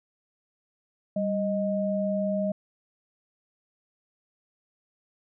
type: tone pair together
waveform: sine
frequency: 196.01 / 622.3 Hz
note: G3 / D#5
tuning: 0 / 0 cents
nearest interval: octave + minor sixth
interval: 2000 cents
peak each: -27 dBFS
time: 1.16-2.52 s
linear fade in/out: 5 ms
effects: none